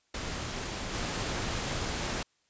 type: noise with level steps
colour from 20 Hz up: pink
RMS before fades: -36 / -33 dBFS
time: 0.14-2.23 s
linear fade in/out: 5 ms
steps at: 0.93 s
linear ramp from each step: 10 ms
effects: white hiss -72 dBFS RMS until 2.49 s + resampled to 16000 Hz